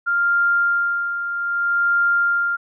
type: tone with tremolo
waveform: sine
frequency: 1396.9 Hz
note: F6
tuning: in tune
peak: -14 dBFS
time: 0.06-2.57 s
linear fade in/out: 20 ms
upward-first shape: sine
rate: 0.63 Hz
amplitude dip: 60%
effects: none